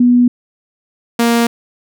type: tone pair in turn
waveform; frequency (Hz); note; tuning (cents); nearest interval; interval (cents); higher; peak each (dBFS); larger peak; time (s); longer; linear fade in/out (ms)
sine / sawtooth; 244.5 / 234.1; B3 / A#3; -17 / +8; minor second; 75; first; -6; neither; 0-0.28 / 1.19-1.47; neither; 5
effects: none